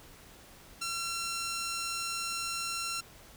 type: tone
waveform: 10% pulse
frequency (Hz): 1360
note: F6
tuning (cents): -46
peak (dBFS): -25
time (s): 0.81-3.01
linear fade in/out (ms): 10
effects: pink hiss -54 dBFS RMS until 3.36 s